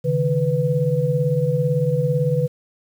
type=tone cluster; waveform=sine; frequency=137.9 / 155.8 / 494.6 Hz; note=C#3 / D#3 / B4; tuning=-9 / +3 / +3 cents; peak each=-21 dBFS; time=0.04-2.48 s; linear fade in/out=20 ms; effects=8-bit